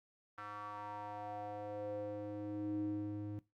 square tone with band-pass filter sweep, 103.83 Hz, G#2, in tune, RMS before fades -43 dBFS, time 0.38-3.39 s, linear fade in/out 0 ms, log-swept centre 1300 to 220 Hz, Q 4.3, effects noise-tail reverb RT60 0.2 s tail -18 dB re dry + Opus 48 kbps

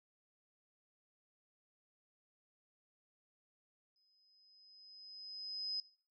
sine tone with exponential growth, 5050 Hz, D#8, 25 cents sharp, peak -36 dBFS, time 3.96-5.8 s, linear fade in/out 1 ms, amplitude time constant 400 ms, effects noise-tail reverb RT60 0.4 s tail -17 dB re dry

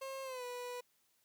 30% pulse tone with pitch glide, 536 to 491.5 Hz, C5 to B4, +42 to -8 cents, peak -39 dBFS, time 0.01-0.81 s, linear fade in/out 10 ms, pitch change -150 cents, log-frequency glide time 0.23-0.44 s, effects white hiss -75 dBFS RMS until 1.24 s + high-pass 60 Hz 12 dB/octave

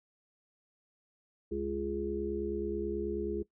harmonic tone, 69.3 Hz, C#2, in tune, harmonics 1 / 3 / 5 / 6, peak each -42 / -40 / -35 / -36 dBFS, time 1.51-3.43 s, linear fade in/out 10 ms, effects noise-tail reverb RT60 0.1 s tail -18 dB re dry

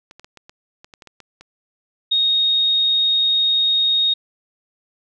clicks, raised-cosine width 0.2 ms, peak -24 dBFS, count 11, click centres 0.111 / 0.196 / 0.245 / 0.373 / 0.495 / 0.845 / 0.938 / 1.022 / 1.073 / 1.203 / 1.41 s
sine tone, 3729 Hz, A#7, in tune, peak -14 dBFS, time 2.11-4.14 s, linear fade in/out 10 ms
effects none

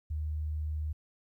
sine tone, 76.6 Hz, D#2, 27 cents flat, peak -31 dBFS, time 0.1-0.93 s, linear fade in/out 10 ms, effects 12-bit

